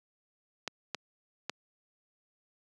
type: clicks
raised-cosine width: 0.2 ms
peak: -16 dBFS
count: 3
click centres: 0.677 / 0.947 / 1.496 s
effects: high-pass 200 Hz 12 dB/octave